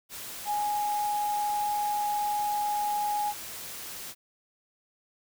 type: tone in noise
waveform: sine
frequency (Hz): 830.6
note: G#5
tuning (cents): 0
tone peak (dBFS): -26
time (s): 0.45-3.34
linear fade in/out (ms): 50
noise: white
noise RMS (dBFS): -40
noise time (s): 0.09-4.15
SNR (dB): +11
effects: none